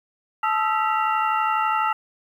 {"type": "tone cluster", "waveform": "sine", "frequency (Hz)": [871, 1271, 1343, 1955, 2764], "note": ["A5", "D#6", "E6", "B6", "F7"], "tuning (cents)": [-18, 36, 32, -18, -19], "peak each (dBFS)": [-23, -27, -23, -32, -32], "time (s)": [0.43, 1.93], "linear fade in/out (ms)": 5, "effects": ["9-bit"]}